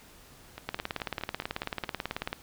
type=two click trains; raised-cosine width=0.3 ms; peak=-23 / -15 dBFS; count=7 / 31; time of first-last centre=0.58-1.843 / 0.69-2.329 s; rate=4.75 / 18.3 Hz; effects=pink hiss -54 dBFS RMS until 2.42 s